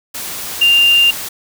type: tone in noise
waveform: sine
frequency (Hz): 2794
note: F7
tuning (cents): 0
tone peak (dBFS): -7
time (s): 0.61-1.11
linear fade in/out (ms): 10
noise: white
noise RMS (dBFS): -25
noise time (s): 0.14-1.29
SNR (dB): +15
effects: none